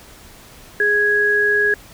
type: tone pair together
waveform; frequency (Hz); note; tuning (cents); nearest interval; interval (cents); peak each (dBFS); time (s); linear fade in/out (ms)
sine; 415.3 / 1661.2; G#4 / G#6; 0 / 0; 2 octaves; 2400; -20 / -14; 0.8-1.74; 2
effects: pink hiss -43 dBFS RMS until 1.93 s